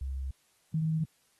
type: tone pair in turn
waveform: sine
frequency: 66.8 / 158.88 Hz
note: C2 / D#3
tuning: +36 / +37 cents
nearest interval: octave + minor third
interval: 1501 cents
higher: second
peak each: -32 / -26 dBFS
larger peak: second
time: 0.01-0.31 / 0.74-1.04 s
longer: neither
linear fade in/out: 5 ms
effects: white hiss -69 dBFS RMS until 1.39 s + AAC 32 kbps